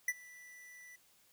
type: tone with ADSR envelope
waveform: square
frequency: 1975.5 Hz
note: B6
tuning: in tune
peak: -29 dBFS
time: 0.08-0.96 s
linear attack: 4 ms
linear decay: 41 ms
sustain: -24 dB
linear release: 7 ms
effects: white hiss -68 dBFS RMS until 1.32 s